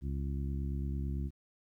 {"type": "harmonic tone", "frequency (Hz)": 69, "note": "C#2", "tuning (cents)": -7, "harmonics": [1, 2, 3, 4, 5], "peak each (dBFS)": [-34, -39, -43, -47, -50], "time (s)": [0.01, 1.31], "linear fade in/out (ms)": 50, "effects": ["12-bit"]}